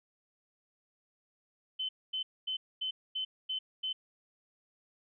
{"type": "tone bursts", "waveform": "sine", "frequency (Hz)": 3054, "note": "G7", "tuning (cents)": -46, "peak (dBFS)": -32, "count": 7, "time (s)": [1.79, 3.93], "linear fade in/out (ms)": 10, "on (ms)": 100, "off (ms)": 240, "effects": []}